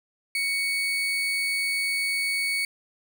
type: tone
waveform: 35% pulse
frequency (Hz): 2228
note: C#7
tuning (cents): +8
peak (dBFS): -22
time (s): 0.35-2.65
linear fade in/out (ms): 2
effects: none